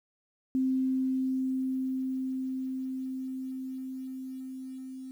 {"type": "tone with level ramp", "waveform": "sine", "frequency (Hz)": 261.2, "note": "C4", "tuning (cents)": -3, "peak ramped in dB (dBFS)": [-24, -39], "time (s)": [0.55, 5.11], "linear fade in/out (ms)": 0, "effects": ["10-bit"]}